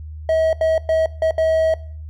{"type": "tone bursts at uneven times", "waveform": "triangle", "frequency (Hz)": 641, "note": "E5", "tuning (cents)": -49, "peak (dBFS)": -12, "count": 5, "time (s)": [[0.29, 0.53], [0.61, 0.78], [0.89, 1.06], [1.22, 1.31], [1.38, 1.74]], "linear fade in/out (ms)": 2, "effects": ["noise-tail reverb RT60 0.5 s tail -19 dB re dry", "added 77 Hz sine -30 dBFS peak until 2.09 s"]}